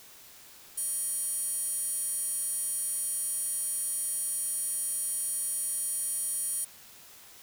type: tone with high-pass filter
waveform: square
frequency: 630 Hz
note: D#5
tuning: 21 cents sharp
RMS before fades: -32 dBFS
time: 0.77-6.65 s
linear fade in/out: 10 ms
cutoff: 9600 Hz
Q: 6.4
effects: white hiss -52 dBFS RMS until 7.42 s